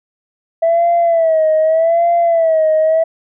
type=tone with vibrato; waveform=sine; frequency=656 Hz; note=E5; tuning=9 cents flat; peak=-8 dBFS; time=0.62-3.04 s; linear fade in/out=10 ms; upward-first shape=sine; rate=0.83 Hz; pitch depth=81 cents each way; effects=tanh soft clip ceiling -6 dBFS